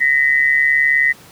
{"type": "tone pair together", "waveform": "sine", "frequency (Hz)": [1864.7, 2004], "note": ["A#6", "B6"], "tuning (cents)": [0, 25], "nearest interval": "minor second", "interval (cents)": 125, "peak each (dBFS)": -14, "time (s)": [0, 1.13], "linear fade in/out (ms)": 20, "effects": ["pink hiss -43 dBFS RMS until 1.31 s", "high-pass 80 Hz 12 dB/octave"]}